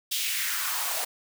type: noise with high-pass filter sweep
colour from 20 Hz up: white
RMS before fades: -29 dBFS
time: 0.11-1.05 s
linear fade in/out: 10 ms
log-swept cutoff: 3400 to 580 Hz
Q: 2.5
effects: none